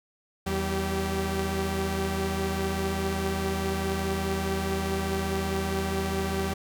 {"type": "tone cluster", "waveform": "sawtooth", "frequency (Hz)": [80.8, 192.1, 389], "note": ["E2", "G3", "G4"], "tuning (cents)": [-34, -35, -13], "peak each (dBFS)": -27, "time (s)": [0.46, 6.54], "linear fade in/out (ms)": 10, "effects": []}